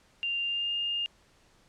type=tone with pitch glide; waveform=sine; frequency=2789 to 2820 Hz; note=F7 to F7; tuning=-3 to +16 cents; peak=-28 dBFS; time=0.23-1.06 s; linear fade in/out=0 ms; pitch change=+19 cents; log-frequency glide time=0.42-0.73 s; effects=pink hiss -63 dBFS RMS until 1.68 s + low-pass 8000 Hz 12 dB/octave